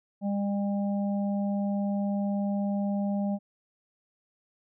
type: harmonic tone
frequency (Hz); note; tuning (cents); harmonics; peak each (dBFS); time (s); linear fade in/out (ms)
200.9; G3; +43; 1 / 3 / 4; -26 / -36 / -40; 0.21-3.39; 50
effects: none